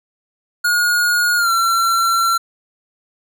square tone with pitch glide, 1438 to 1357.3 Hz, F#6 to F6, -50 to -50 cents, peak -14 dBFS, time 0.64-2.38 s, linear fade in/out 10 ms, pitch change -100 cents, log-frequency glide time 1.37-1.5 s, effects none

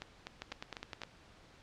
two click trains, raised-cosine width 0.2 ms, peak -24 / -23 dBFS, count 5 / 7, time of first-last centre 0.02-1.018 / 0.42-1.035 s, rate 4.01 / 9.76 Hz, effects pink hiss -60 dBFS RMS until 1.62 s + low-pass 5000 Hz 12 dB/octave

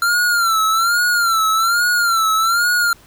square tone with vibrato, 1371 Hz, F6, 32 cents flat, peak -14 dBFS, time 0.02-2.93 s, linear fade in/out 2 ms, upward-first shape sine, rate 1.2 Hz, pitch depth 97 cents each way, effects pink hiss -48 dBFS RMS until 3.06 s

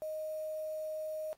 sine tone with quantisation, 622.3 Hz, D#5, in tune, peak -36 dBFS, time 0.02-1.33 s, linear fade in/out 0 ms, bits 9, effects pink hiss -75 dBFS RMS until 1.37 s + AAC 48 kbps

